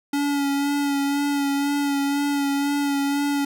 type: tone with vibrato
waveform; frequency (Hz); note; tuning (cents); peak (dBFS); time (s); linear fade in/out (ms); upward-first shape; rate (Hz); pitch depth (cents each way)
square; 283; C#4; +36; -21; 0.13-3.45; 5; sine; 2; 22
effects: none